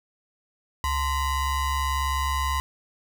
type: ring-modulated tone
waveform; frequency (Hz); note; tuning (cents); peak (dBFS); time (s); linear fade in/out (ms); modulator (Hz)
square; 483.7; B4; -36; -21; 0.84-2.6; 0; 553
effects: none